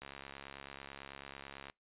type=click train; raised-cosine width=0.3 ms; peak=-30 dBFS; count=117; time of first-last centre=0.02-1.699 s; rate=69.1 Hz; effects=noise-tail reverb RT60 0.2 s tail -26 dB re dry + resampled to 8000 Hz